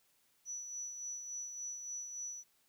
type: tone with tremolo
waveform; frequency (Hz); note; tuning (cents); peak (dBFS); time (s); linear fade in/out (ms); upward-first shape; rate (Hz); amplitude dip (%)
sine; 5920; F#8; 0; -39; 0.45-2.44; 50; sine; 3.5; 45
effects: white hiss -73 dBFS RMS until 2.68 s